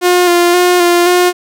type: tone with vibrato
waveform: sawtooth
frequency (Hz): 353.1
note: F4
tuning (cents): +19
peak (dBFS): -3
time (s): 0.01-1.33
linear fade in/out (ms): 50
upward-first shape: square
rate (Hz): 1.9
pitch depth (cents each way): 22
effects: none